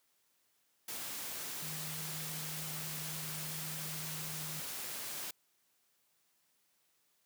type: tone in noise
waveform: sine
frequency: 155.56 Hz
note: D#3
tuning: in tune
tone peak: -45 dBFS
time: 1.62-4.6 s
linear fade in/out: 5 ms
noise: white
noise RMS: -42 dBFS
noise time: 0.88-5.31 s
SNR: -6 dB
effects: white hiss -75 dBFS RMS until 7.25 s + high-pass 100 Hz 12 dB/octave